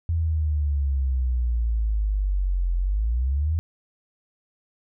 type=exponential two-way sweep; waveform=sine; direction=down then up; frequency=84 to 43.22 to 84 Hz; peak=-20 dBFS; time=0.09-3.59 s; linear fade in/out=0 ms; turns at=2.75 s; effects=none